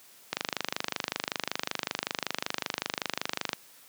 click train, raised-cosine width 0.2 ms, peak -10 dBFS, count 82, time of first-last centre 0.33-3.532 s, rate 25.3 Hz, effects white hiss -55 dBFS RMS until 3.88 s + high-pass 150 Hz 12 dB/octave

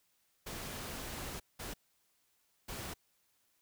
pink noise bursts at uneven times, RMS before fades -43 dBFS, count 3, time 0.46-1.4 / 1.59-1.74 / 2.68-2.94 s, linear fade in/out 10 ms, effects white hiss -75 dBFS RMS until 3.61 s

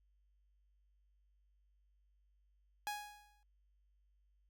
sawtooth tone with exponential decay, 830.6 Hz, G#5, in tune, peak -33 dBFS, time 2.87-3.43 s, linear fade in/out 0 ms, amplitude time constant 120 ms, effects added 50 Hz sine -70 dBFS peak until 4.49 s

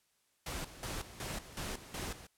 pink noise with tremolo, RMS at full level -40 dBFS, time 0.46-2.27 s, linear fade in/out 5 ms, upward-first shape square, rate 2.7 Hz, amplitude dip 75%, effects white hiss -75 dBFS RMS until 2.37 s + low-pass 12000 Hz 12 dB/octave

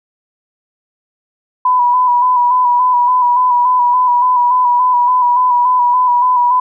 sine tone with vibrato, 987.8 Hz, B5, in tune, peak -8 dBFS, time 1.65-6.6 s, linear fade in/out 5 ms, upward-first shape square, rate 3.5 Hz, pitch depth 29 cents each way, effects none

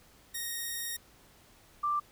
5% pulse / sine tone pair in turn, 1864.7 / 1179.4 Hz, A#6 / D6, 0 / +7 cents, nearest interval minor sixth, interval 793 cents, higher first, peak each -24 / -27 dBFS, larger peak first, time 0.34-0.97 / 1.83-2 s, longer first, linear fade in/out 10 ms, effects pink hiss -60 dBFS RMS until 2.11 s

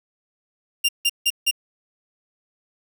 sawtooth tone bursts, 2794 Hz, F7, in tune, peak -13 dBFS, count 4, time 0.84-1.512 s, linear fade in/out 10 ms, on 48 ms, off 160 ms, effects none

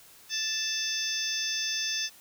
harmonic tone with a mistuned harmonic, 880 Hz, A5, in tune, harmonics 2 / 3 / 4 / 5 / 6 / 7, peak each -38 / -37 / -35 / -39 / -33 / -34 dBFS, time 0.29-2.1 s, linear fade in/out 50 ms, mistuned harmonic 5, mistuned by +110 cents, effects white hiss -54 dBFS RMS until 2.2 s

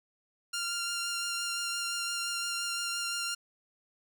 10% pulse tone with vibrato, 1392 Hz, F6, 6 cents flat, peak -23 dBFS, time 0.53-3.35 s, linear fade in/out 10 ms, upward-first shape triangle, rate 5.8 Hz, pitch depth 14 cents each way, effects none

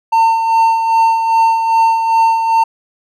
triangle tone with tremolo, 905 Hz, A5, 48 cents sharp, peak -5 dBFS, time 0.12-2.64 s, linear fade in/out 10 ms, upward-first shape sine, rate 2.5 Hz, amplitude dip 50%, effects none

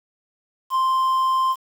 triangle tone with quantisation, 1046.5 Hz, C6, in tune, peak -15 dBFS, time 0.7-1.56 s, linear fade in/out 50 ms, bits 7, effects none

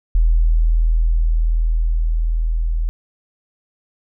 sine tone with level ramp, 40.65 Hz, E1, 23 cents flat, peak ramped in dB -10 to -16 dBFS, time 0.15-2.89 s, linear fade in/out 0 ms, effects none

